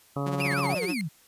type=harmonic tone; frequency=140.6 Hz; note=C#3; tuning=25 cents sharp; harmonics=1 / 2 / 3 / 4 / 5 / 6 / 7 / 8 / 9; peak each=-30 / -33 / -37 / -36 / -39 / -43 / -43 / -41 / -39 dBFS; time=0.16-0.75 s; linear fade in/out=5 ms
type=tone with tremolo; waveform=sawtooth; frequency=180.8 Hz; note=F#3; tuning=40 cents flat; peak=-26 dBFS; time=0.26-0.94 s; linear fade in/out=5 ms; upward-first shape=sine; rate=16 Hz; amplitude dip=70%
type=exponential sweep; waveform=sine; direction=down; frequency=2973 to 140 Hz; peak=-28 dBFS; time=0.4-1.09 s; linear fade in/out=20 ms
type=tone with vibrato; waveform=35% pulse; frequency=2349 Hz; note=D7; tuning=in tune; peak=-30 dBFS; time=0.4-1.01 s; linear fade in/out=0 ms; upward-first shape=triangle; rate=6.3 Hz; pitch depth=220 cents each way
effects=white hiss -58 dBFS RMS until 1.27 s + resampled to 32000 Hz